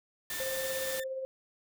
white noise, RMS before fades -38 dBFS, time 0.3-1 s, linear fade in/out 2 ms
35% pulse tone, 1785 Hz, A6, 24 cents sharp, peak -38 dBFS, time 0.3-1.04 s, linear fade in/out 5 ms
sine tone with tremolo, 527 Hz, C5, 12 cents sharp, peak -32 dBFS, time 0.4-1.25 s, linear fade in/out 0 ms, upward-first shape triangle, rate 17 Hz, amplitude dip 45%
effects none

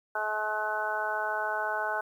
harmonic tone, 213.8 Hz, A3, 49 cents flat, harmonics 2 / 3 / 4 / 5 / 6 / 7, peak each -41 / -35 / -33 / -38 / -40 / -32 dBFS, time 0.15-2.01 s, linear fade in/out 5 ms, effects 10-bit

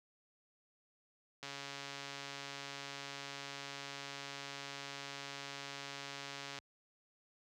click train, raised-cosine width 0.2 ms, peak -27 dBFS, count 723, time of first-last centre 1.43-6.587 s, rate 140 Hz, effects high-pass 60 Hz 12 dB/octave

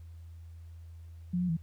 sine tone with pitch steps, 177.4 / 179.2 / 163.9 Hz, F3 / F3 / E3, +27 / +45 / -10 cents, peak -27 dBFS, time 1.33-1.57 s, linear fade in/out 10 ms, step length 80 ms, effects added 83 Hz sine -45 dBFS peak until 1.62 s + pink hiss -70 dBFS RMS until 1.62 s

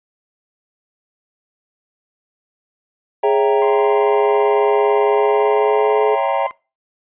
sine tone with pitch glide, 415.3 to 426.7 Hz, G#4 to G#4, 0 to +47 cents, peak -14 dBFS, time 3.23-6.16 s, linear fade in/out 20 ms, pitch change +47 cents, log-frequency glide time 5.12-6.01 s
triangle chord, C# diminished seventh, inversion none, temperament equal, 554.4 / 659.3 / 784 / 932.3 Hz, C#5 / E5 / G5 / Bb5, 0 / 0 / 0 / 0 cents, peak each -19 dBFS, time 3.23-6.47 s, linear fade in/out 5 ms
35% pulse tone with tremolo, 1036 Hz, C6, 17 cents flat, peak -23 dBFS, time 3.62-6.51 s, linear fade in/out 0 ms, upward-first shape square, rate 18 Hz, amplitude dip 40%
effects noise-tail reverb RT60 0.3 s tail -22 dB re dry + resampled to 8000 Hz

